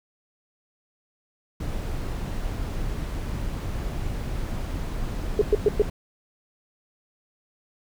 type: noise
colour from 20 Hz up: brown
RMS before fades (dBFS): -29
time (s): 1.6-5.9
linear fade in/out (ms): 5
type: tone bursts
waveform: sine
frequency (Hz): 418.2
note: G#4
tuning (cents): +12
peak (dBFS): -14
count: 4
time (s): 5.39-5.82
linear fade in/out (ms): 2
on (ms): 25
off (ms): 110
effects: none